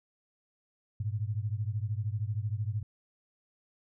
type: beating tone pair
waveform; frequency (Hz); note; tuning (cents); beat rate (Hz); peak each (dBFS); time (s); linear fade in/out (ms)
sine; 101.5 / 114.5; G#2 / A#2; -39 / -31; 13; -32 / -34; 1-2.83; 5
effects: none